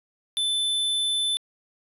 square tone, 3520 Hz, A7, in tune, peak -23 dBFS, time 0.37-1.37 s, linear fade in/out 0 ms, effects resampled to 32000 Hz

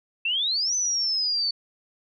sine exponential two-way sweep, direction up then down, 2637 to 6100 to 4463 Hz, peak -22 dBFS, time 0.25-1.51 s, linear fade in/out 5 ms, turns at 0.75 s, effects none

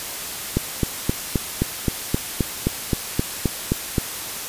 click train, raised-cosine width 3 ms, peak -5 dBFS, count 14, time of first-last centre 0.57-3.982 s, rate 3.81 Hz, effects white hiss -30 dBFS RMS until 4.48 s + resampled to 32000 Hz

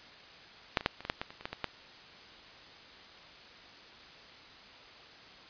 clicks, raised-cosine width 0.3 ms, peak -9 / -24 / -9 / -28 / -22 / -13 / -18 / -30 / -29 / -19 / -21 / -15 dBFS, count 12, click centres 0.772 / 0.809 / 0.861 / 1.006 / 1.051 / 1.099 / 1.215 / 1.305 / 1.41 / 1.455 / 1.53 / 1.643 s, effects white hiss -52 dBFS RMS until 5.49 s + resampled to 11025 Hz

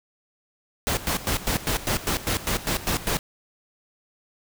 pink noise with tremolo, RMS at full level -24 dBFS, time 0.87-3.19 s, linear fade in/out 0 ms, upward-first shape square, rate 5 Hz, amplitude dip 80%, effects none

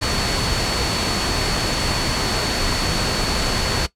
sine tone in noise, 4435 Hz, C#8, in tune, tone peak -25 dBFS, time 0.01-3.87 s, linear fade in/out 20 ms, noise pink, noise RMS -21 dBFS, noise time 0.01-3.87 s, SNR -7 dB, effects noise-tail reverb RT60 0.1 s tail -17 dB re dry + low-pass 8000 Hz 12 dB/octave

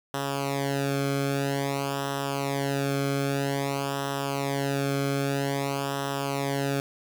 sawtooth tone with flanger, 139 Hz, C#3, 5 cents sharp, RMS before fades -28 dBFS, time 0.14-6.8 s, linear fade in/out 0 ms, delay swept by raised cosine 0.44 to 1.08 ms, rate 0.51 Hz, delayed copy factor -0.85, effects none

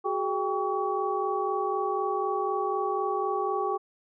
sine tone cluster, 374.2 / 418.2 / 793 / 1131 Hz, F#4 / G#4 / G5 / C#6, +20 / +12 / +20 / +34 cents, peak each -31 dBFS, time 0.04-3.78 s, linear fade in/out 20 ms, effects none

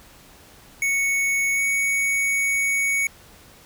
square tone with pitch glide, 2217 to 2230 Hz, C#7 to C#7, 0 to +10 cents, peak -20 dBFS, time 0.82-3.07 s, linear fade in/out 2 ms, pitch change +10 cents, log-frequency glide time 1.54-1.61 s, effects pink hiss -49 dBFS RMS until 3.65 s

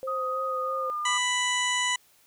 sine tone with vibrato, 523.3 Hz, C5, in tune, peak -31 dBFS, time 0.03-0.9 s, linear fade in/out 0 ms, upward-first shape sine, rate 3.1 Hz, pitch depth 21 cents each way
sine tone with pitch glide, 1250 to 1206 Hz, D#6 to D6, +8 to +46 cents, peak -28 dBFS, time 0.07-1.18 s, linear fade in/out 10 ms, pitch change -62 cents, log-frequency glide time 0.46-0.98 s
harmonic tone, 990 Hz, B5, 4 cents sharp, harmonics 1 / 2 / 3 / 4 / 6 / 7 / 8 / 9 / 10, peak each -30 / -28 / -30 / -37 / -38 / -33 / -41 / -41 / -46 dBFS, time 1.05-1.96 s, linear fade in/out 5 ms
effects white hiss -61 dBFS RMS until 2.26 s

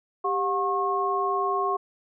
sine tone cluster, 394.1 / 723 / 1086 Hz, G4 / F#5 / C#6, +9 / -40 / -36 cents, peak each -28 / -29 / -25 dBFS, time 0.24-1.77 s, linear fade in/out 10 ms, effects none

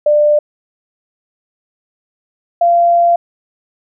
sine tone pair in turn, 595 / 688.8 Hz, D5 / F5, +22 / -24 cents, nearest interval minor third, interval 254 cents, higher second, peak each -7 dBFS, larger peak neither, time 0.06-0.39 / 2.61-3.16 s, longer second, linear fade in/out 5 ms, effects none

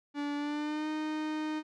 45% pulse tone with pitch glide, 289.4 to 308.4 Hz, D4 to D#4, -25 to -15 cents, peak -32 dBFS, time 0.14-1.63 s, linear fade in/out 50 ms, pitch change +110 cents, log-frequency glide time 0.36-0.88 s, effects low-pass 4000 Hz 12 dB/octave

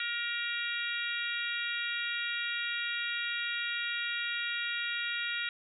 harmonic tone with a mistuned harmonic, 473.3 Hz, A#4, 26 cents sharp, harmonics 3 / 4 / 5 / 6 / 7 / 8, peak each -37 / -38 / -39 / -40 / -40 / -41 dBFS, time 0-5.49 s, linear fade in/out 2 ms, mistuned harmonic 6, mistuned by -38 cents, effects none

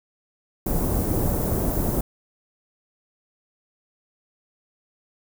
pink band-stop noise, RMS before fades -23 dBFS, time 0.66-2.01 s, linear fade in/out 5 ms, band 580 to 16000 Hz, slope 12 dB/octave, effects none

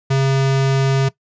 square tone, 135.3 Hz, C#3, 42 cents flat, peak -14 dBFS, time 0.1-1.09 s, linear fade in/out 10 ms, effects noise-tail reverb RT60 0.1 s tail -18 dB re dry + resampled to 16000 Hz

